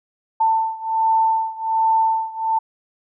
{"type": "beating tone pair", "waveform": "sine", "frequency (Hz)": [891, 892.3], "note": ["A5", "A5"], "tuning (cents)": [22, 24], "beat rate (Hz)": 1.3, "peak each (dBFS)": [-18, -20], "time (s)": [0.4, 2.59], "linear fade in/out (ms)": 10, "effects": []}